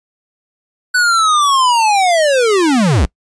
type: linear sweep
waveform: square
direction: down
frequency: 1500 to 46.25 Hz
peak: -10 dBFS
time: 0.94-3.06 s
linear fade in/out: 10 ms
effects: noise-tail reverb RT60 0.1 s tail -24 dB re dry + resampled to 22050 Hz